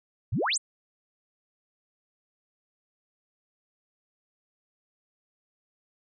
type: exponential sweep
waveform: sine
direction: up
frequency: 83.4 to 9580 Hz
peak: -24 dBFS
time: 0.32-0.58 s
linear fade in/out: 10 ms
effects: none

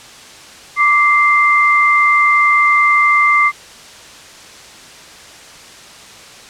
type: tone pair together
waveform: sine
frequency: 1171.3 / 2087 Hz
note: D6 / C7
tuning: -5 / -5 cents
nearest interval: minor seventh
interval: 1000 cents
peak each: -11 dBFS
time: 0.76-3.52 s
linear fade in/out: 50 ms
effects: white hiss -37 dBFS RMS until 6.49 s + low-pass 7000 Hz 12 dB/octave

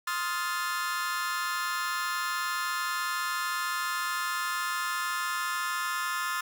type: chord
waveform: 40% pulse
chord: F dominant seventh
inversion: second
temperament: just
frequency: 1047.7 / 1257.2 / 1396.9 / 1746.1 Hz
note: C6 / Eb6 / F6 / A6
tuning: +2 / +18 / 0 / -14 cents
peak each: -34 dBFS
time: 0.07-6.41 s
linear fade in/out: 5 ms
effects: none

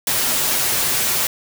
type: noise with comb filter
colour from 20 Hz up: white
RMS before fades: -19 dBFS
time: 0.07-1.27 s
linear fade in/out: 2 ms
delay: 7.9 ms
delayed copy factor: +0.6
effects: none

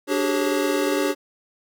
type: tone cluster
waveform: square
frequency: 292.4 / 381.3 / 403.5 / 420.9 / 546 Hz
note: D4 / G4 / G#4 / G#4 / C#5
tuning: -7 / -48 / -50 / +23 / -26 cents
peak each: -25 / -26 / -32 / -30 / -27 dBFS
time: 0.07-1.15 s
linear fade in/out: 50 ms
effects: none

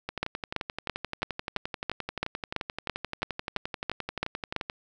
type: two click trains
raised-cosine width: 0.3 ms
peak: -11 / -16 dBFS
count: 14 / 54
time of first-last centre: 0.23-4.563 / 0.09-4.699 s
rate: 3 / 11.5 Hz
effects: none

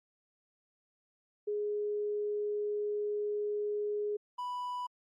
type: tone pair in turn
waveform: sine / triangle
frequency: 416.3 / 988.2 Hz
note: G#4 / B5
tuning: +4 / +1 cents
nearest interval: octave + minor third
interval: 1497 cents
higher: second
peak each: -31 / -33 dBFS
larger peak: first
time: 1.47-4.17 / 4.38-4.87 s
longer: first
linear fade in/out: 10 ms
effects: Opus 48 kbps

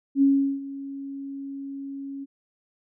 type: tone with ADSR envelope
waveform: sine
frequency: 275.8 Hz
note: C#4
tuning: 9 cents flat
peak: -14 dBFS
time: 0.15-2.26 s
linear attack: 69 ms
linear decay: 380 ms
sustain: -18 dB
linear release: 30 ms
effects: none

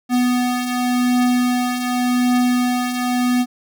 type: beating tone pair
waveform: square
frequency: 246.9 / 247.78 Hz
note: B3 / B3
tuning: 0 / +6 cents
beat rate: 0.88 Hz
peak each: -24 / -17 dBFS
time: 0.09-3.46 s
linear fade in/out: 50 ms
effects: none

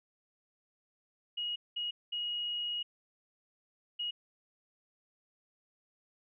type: tone bursts at uneven times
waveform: sine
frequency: 2891 Hz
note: F#7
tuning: 41 cents flat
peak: -33 dBFS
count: 4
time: 1.37-1.56 / 1.76-1.91 / 2.12-2.83 / 3.99-4.11 s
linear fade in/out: 10 ms
effects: none

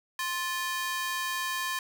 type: ring-modulated tone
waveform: sawtooth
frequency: 1400 Hz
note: F6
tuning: 4 cents sharp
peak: -23 dBFS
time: 0.19-1.79 s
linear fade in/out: 2 ms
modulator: 348 Hz
effects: none

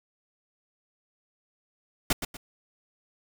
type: noise with echo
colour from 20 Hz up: pink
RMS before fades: -23 dBFS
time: 2.1-2.13 s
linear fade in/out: 5 ms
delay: 120 ms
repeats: 2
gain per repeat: -9 dB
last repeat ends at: 2.37 s
effects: none

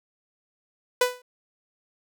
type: tone with exponential decay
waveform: sawtooth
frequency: 496.8 Hz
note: B4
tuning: 10 cents sharp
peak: -11 dBFS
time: 1.01-1.22 s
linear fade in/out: 5 ms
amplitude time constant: 45 ms
effects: none

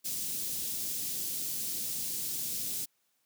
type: band-stop noise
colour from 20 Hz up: white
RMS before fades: -35 dBFS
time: 0.04-2.86 s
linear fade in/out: 20 ms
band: 290 to 4600 Hz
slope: 12 dB/octave
effects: white hiss -75 dBFS RMS until 3.25 s + high-pass 100 Hz 12 dB/octave

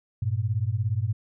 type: beating tone pair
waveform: sine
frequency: 99.5 / 116.5 Hz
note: G2 / A#2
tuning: +26 / -1 cents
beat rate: 17 Hz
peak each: -26 dBFS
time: 0.22-1.13 s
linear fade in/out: 5 ms
effects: none

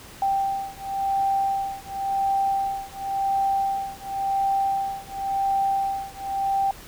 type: beating tone pair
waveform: sine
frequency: 784 / 784.93 Hz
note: G5 / G5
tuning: 0 / +2 cents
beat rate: 0.93 Hz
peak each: -25 / -25 dBFS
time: 0.22-6.71 s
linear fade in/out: 2 ms
effects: pink hiss -44 dBFS RMS until 6.87 s

